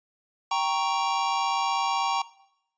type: chord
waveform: square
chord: G diminished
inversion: none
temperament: equal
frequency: 784 / 932.3 / 1108.7 Hz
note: G5 / Bb5 / Db6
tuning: 0 / 0 / 0 cents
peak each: -29 / -28 / -29 dBFS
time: 0.51-2.22 s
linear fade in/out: 5 ms
effects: noise-tail reverb RT60 0.8 s tail -19 dB re dry + resampled to 16000 Hz